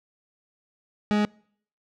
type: tone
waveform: 40% pulse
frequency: 208.9 Hz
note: G#3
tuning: 10 cents sharp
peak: -19 dBFS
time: 1.11-1.25 s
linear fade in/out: 0 ms
effects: noise-tail reverb RT60 0.6 s tail -26 dB re dry + low-pass 4000 Hz 12 dB/octave